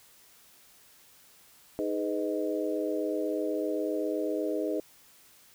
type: harmonic tone with a mistuned harmonic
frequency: 103.83 Hz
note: G#2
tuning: in tune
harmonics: 3 / 4 / 5 / 6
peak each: -32 / -33 / -34 / -35 dBFS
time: 1.79-4.8 s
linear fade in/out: 0 ms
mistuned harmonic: 5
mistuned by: -54 cents
effects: white hiss -58 dBFS RMS until 5.54 s